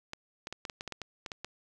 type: clicks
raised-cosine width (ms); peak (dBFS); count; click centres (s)
0.2; -21; 12; 0.134 / 0.471 / 0.526 / 0.652 / 0.698 / 0.809 / 0.877 / 0.923 / 1.017 / 1.262 / 1.318 / 1.446
effects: none